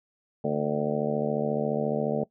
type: harmonic tone with a mistuned harmonic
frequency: 74.3 Hz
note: D2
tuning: 21 cents sharp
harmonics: 2 / 3 / 4 / 5 / 6 / 7 / 8 / 9 / 10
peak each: -33 / -30 / -39 / -37 / -29 / -36 / -31 / -38 / -38 dBFS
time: 0.44-2.24 s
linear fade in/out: 5 ms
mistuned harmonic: 10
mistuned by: +44 cents
effects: noise-tail reverb RT60 0.1 s tail -20 dB re dry